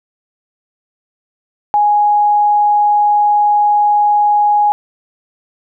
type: tone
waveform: sine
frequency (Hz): 830.6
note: G#5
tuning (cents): 0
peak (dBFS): -8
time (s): 1.74-4.72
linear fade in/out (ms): 0
effects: none